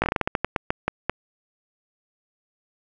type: slowing click train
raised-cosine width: 0.5 ms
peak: -6 dBFS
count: 14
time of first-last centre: 0.02-1.096 s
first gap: 18 ms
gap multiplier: 1.23
effects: none